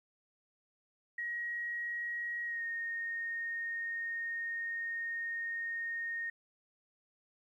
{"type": "tone with pitch glide", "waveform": "sine", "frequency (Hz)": [1897, 1849.4], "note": ["A#6", "A#6"], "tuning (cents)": [30, -14], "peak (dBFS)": -35, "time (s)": [1.18, 6.3], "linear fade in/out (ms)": 5, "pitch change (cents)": -44, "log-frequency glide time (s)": [2.45, 2.63], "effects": ["12-bit"]}